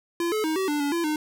square tone with pitch steps, 341.6 / 430.5 / 315 / 381.7 / 294.9 / 286.3 / 339.5 / 304.9 Hz, F4 / A4 / D#4 / G4 / D4 / D4 / F4 / D#4, -38 / -38 / +21 / -46 / +7 / -44 / -49 / -35 cents, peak -24 dBFS, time 0.2-1.16 s, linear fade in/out 2 ms, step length 120 ms, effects none

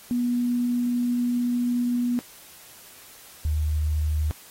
sine tone pair in turn, 242.9 / 76.51 Hz, B3 / D#2, -29 / -29 cents, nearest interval octave + minor sixth, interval 2000 cents, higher first, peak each -21 dBFS, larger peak neither, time 0.11-2.19 / 3.45-4.31 s, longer first, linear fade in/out 0 ms, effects white hiss -48 dBFS RMS until 4.5 s + AAC 48 kbps

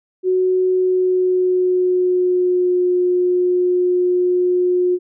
sine tone with pitch glide, 370 to 359.9 Hz, F#4 to F#4, 0 to -48 cents, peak -13 dBFS, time 0.23-4.99 s, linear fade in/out 50 ms, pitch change -48 cents, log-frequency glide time 0.69-2.82 s, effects none

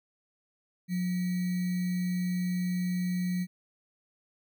sine tone with sample-and-hold, 180 Hz, F#3, 47 cents flat, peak -27 dBFS, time 0.88-3.47 s, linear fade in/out 50 ms, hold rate 2100 Hz, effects none

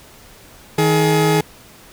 30% pulse tone pair together, 158.3 / 423 Hz, D#3 / G#4, +30 / +32 cents, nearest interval octave + perfect fourth, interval 1702 cents, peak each -13 dBFS, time 0.78-1.41 s, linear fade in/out 5 ms, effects pink hiss -44 dBFS RMS until 1.92 s

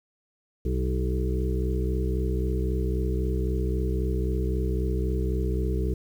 harmonic tone with a mistuned harmonic, 63.8 Hz, C2, 43 cents flat, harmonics 1 / 2 / 3 / 5 / 6 / 7, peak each -25 / -32 / -34 / -35 / -34 / -35 dBFS, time 0.65-5.94 s, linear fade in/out 5 ms, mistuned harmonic 7, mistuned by -36 cents, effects 9-bit

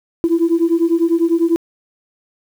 sine beating tone pair, 329.6 / 339.6 Hz, E4 / F4, 0 / -48 cents, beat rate 10 Hz, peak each -14 dBFS, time 0.24-1.56 s, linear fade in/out 0 ms, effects tanh soft clip ceiling -6 dBFS + 7-bit

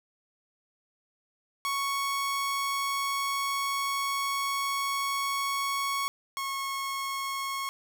sawtooth tone pair in turn, 1108.7 / 1093.4 Hz, C#6 / C#6, 0 / -24 cents, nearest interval unison, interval 24 cents, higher first, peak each -24 / -27 dBFS, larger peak first, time 1.65-6.08 / 6.37-7.69 s, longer first, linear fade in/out 0 ms, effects none

